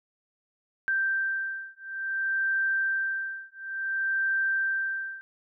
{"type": "beating tone pair", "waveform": "sine", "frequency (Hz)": [1568, 1568.57], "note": ["G6", "G6"], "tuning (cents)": [0, 1], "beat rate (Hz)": 0.57, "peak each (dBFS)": -29, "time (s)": [0.88, 5.21], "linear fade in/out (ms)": 0, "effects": []}